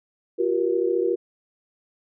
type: tone cluster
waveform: sine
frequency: 349.6 / 383.6 / 474.2 Hz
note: F4 / G4 / A#4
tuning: +2 / -37 / +30 cents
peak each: -24 dBFS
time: 0.38-1.16 s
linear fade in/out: 20 ms
effects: none